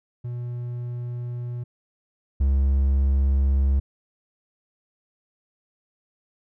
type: tone pair in turn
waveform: triangle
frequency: 121.3 / 68.08 Hz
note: B2 / C#2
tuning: -31 / -31 cents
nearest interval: minor seventh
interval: 1000 cents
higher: first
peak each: -26 / -15 dBFS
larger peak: second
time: 0.24-1.64 / 2.4-3.8 s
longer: neither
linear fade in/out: 10 ms
effects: none